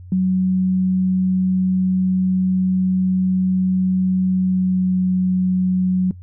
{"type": "tone with pitch glide", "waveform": "sine", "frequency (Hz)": [186, 184.4], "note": ["F#3", "F#3"], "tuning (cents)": [9, -6], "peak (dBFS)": -14, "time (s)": [0.12, 6.11], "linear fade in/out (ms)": 2, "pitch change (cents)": -15, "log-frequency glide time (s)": [4.31, 5], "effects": ["noise-tail reverb RT60 0.1 s tail -20 dB re dry", "added 90 Hz sine -35 dBFS peak until 6.22 s"]}